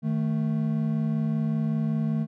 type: tone pair together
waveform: triangle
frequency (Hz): 155.56 / 220.8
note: D#3 / A3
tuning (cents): 0 / +6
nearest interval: tritone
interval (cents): 606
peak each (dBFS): -24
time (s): 0.02-2.27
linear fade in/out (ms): 50
effects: none